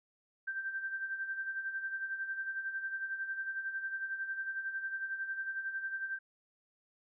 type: tone with tremolo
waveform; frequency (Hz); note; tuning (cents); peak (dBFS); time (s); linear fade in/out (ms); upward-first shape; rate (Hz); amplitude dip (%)
sine; 1567; G6; -1; -33; 0.47-6.19; 10; sine; 11; 60
effects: none